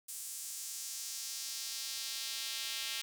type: tone with high-pass filter sweep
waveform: square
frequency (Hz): 123.47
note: B2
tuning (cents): 0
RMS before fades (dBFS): -41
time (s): 0.08-3.02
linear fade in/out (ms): 10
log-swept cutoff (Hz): 8500 to 3100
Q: 1.5
effects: none